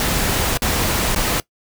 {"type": "noise with dropouts", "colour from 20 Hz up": "pink", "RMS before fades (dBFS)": -19, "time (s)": [0, 1.4], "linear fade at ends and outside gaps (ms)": 1, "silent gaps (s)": [[0.573, 0.62], [1.148, 1.16]], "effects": ["noise-tail reverb RT60 0.1 s tail -21 dB re dry"]}